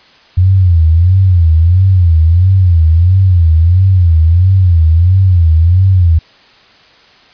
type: tone with vibrato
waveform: sine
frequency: 87.4 Hz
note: F2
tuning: 2 cents sharp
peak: -4 dBFS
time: 0.37-6.19 s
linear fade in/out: 10 ms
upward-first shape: sine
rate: 1.5 Hz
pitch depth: 160 cents each way
effects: white hiss -43 dBFS RMS until 7.33 s + resampled to 11025 Hz

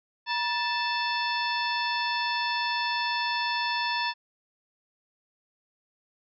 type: harmonic tone with a mistuned harmonic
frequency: 880 Hz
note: A5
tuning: in tune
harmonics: 1 / 2 / 3 / 4 / 5 / 6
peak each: -29 / -32 / -34 / -35 / -36 / -37 dBFS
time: 0.26-4.14 s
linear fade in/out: 50 ms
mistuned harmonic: 1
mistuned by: +140 cents
effects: none

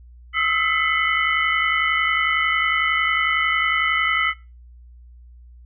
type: tone cluster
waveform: sine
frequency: 1284 / 1335 / 2008 / 2159 / 3014 Hz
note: E6 / E6 / B6 / C#7 / F#7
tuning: -46 / +22 / +28 / -46 / +31 cents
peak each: -24 / -27 / -21 / -25 / -27 dBFS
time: 0.33-4.34 s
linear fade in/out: 50 ms
effects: noise-tail reverb RT60 0.3 s tail -21 dB re dry + added 60 Hz sine -42 dBFS peak until 5.65 s

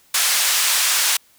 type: band-pass noise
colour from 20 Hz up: white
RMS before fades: -18 dBFS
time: 0.14-1.17 s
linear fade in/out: 5 ms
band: 1100 to 10000 Hz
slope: 12 dB/octave
effects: white hiss -55 dBFS RMS until 1.38 s

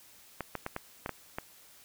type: clicks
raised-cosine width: 0.5 ms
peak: -19 dBFS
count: 7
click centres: 0.407 / 0.553 / 0.664 / 0.764 / 1.061 / 1.093 / 1.385 s
effects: white hiss -57 dBFS RMS until 1.84 s

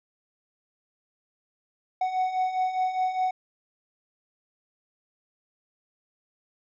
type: beating tone pair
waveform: triangle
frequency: 740 / 744.9 Hz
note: F#5 / F#5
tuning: 0 / +11 cents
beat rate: 4.9 Hz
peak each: -29 / -23 dBFS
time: 2.01-3.31 s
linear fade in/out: 5 ms
effects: resampled to 16000 Hz

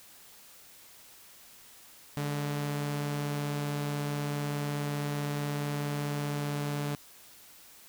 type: tone pair together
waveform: sawtooth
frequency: 145.36 / 210 Hz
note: D3 / G#3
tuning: -17 / +19 cents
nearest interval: tritone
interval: 636 cents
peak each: -27 / -39 dBFS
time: 2.17-6.95 s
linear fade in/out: 0 ms
effects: white hiss -54 dBFS RMS until 7.88 s

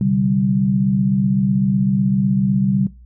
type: chord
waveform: sine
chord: C suspended second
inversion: none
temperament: equal with one note detuned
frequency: 130.81 / 146.83 / 194.64 Hz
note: C3 / D3 / G3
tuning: 0 / 0 / -12 cents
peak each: -20 / -22 / -16 dBFS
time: 0.01-2.87 s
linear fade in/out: 2 ms
effects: noise-tail reverb RT60 0.3 s tail -20 dB re dry + added 60 Hz sine -40 dBFS peak until 3.05 s

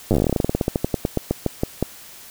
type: slowing click train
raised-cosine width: 2 ms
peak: -5 dBFS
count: 29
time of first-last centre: 0.11-1.826 s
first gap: 9 ms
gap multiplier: 1.12
effects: white hiss -42 dBFS RMS until 2.3 s

